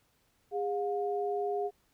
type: tone pair together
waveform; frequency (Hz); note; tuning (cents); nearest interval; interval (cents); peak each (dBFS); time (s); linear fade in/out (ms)
sine; 407.6 / 715.1; G#4 / F5; -32 / +41; minor seventh; 973; -31 / -34; 0.51-1.71; 50
effects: pink hiss -71 dBFS RMS until 1.93 s